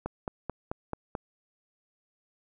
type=click train; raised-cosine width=1 ms; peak=-18 dBFS; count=6; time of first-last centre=0.06-1.152 s; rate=4.58 Hz; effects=none